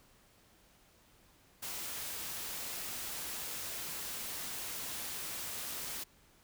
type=noise; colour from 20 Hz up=white; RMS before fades=-41 dBFS; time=1.62-6.04 s; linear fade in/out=10 ms; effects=pink hiss -65 dBFS RMS until 6.43 s